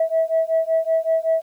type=beating tone pair; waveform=sine; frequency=647 / 652.3 Hz; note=E5 / E5; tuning=-32 / -18 cents; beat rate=5.3 Hz; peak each=-19 dBFS; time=0-1.42 s; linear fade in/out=5 ms; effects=tanh soft clip ceiling -11 dBFS + 9-bit